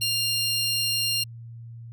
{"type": "tone pair together", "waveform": "sawtooth", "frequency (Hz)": [2794, 4223], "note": ["F7", "C8"], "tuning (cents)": [0, 15], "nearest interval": "perfect fifth", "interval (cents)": 715, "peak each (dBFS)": [-23, -23], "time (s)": [0.01, 1.24], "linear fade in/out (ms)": 10, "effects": ["added 116 Hz sine -38 dBFS peak until 1.92 s"]}